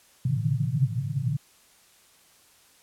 pink band-pass noise, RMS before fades -26 dBFS, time 0.25-1.37 s, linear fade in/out 5 ms, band 110 to 160 Hz, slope 96 dB/octave, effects white hiss -58 dBFS RMS until 2.82 s + low-pass 12000 Hz 12 dB/octave

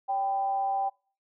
sine tone with frequency modulation, 784 Hz, G5, in tune, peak -25 dBFS, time 0.08-0.9 s, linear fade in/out 20 ms, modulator 217 Hz, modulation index 0.31, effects noise-tail reverb RT60 0.4 s tail -25 dB re dry

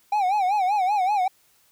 triangle tone with vibrato, 785 Hz, G5, 2 cents sharp, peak -17 dBFS, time 0.12-1.28 s, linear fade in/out 5 ms, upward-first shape sine, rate 5.2 Hz, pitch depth 140 cents each way, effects white hiss -61 dBFS RMS until 1.71 s

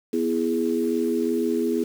sine chord, E major, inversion second, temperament equal with one note detuned, 246.9 / 332.9 / 415.3 Hz, B3 / E4 / G#4, 0 / +17 / 0 cents, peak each -25 dBFS, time 0.13-1.84 s, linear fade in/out 5 ms, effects 7-bit

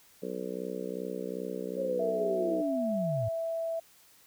harmonic tone, 62.6 Hz, B1, 24 cents sharp, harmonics 3 / 4 / 5 / 6 / 7 / 8 / 9, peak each -41 / -43 / -43 / -44 / -38 / -40 / -45 dBFS, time 0.22-2.62 s, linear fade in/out 10 ms
sine linear sweep, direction down, 552 to 102.3 Hz, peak -30 dBFS, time 1.77-3.29 s, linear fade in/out 10 ms
sine tone, 659.3 Hz, E5, in tune, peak -30 dBFS, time 1.99-3.8 s, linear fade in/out 10 ms
effects white hiss -60 dBFS RMS until 4.26 s

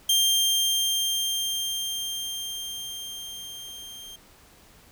sawtooth tone with level ramp, 3181 Hz, G7, 25 cents sharp, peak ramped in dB -15 to -37 dBFS, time 0.09-4.16 s, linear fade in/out 5 ms, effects pink hiss -54 dBFS RMS until 4.91 s

